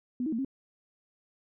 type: tone with pitch steps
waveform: sine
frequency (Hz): 248.5 / 316.3 / 227.2 / 268.9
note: B3 / D#4 / A#3 / C4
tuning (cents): +11 / +29 / -44 / +47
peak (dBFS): -28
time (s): 0.2-0.448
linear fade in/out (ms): 2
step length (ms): 62
effects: none